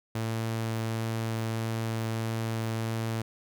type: tone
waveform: sawtooth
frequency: 112.7 Hz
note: A2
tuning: 42 cents sharp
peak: -25 dBFS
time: 0.15-3.22 s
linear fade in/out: 5 ms
effects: none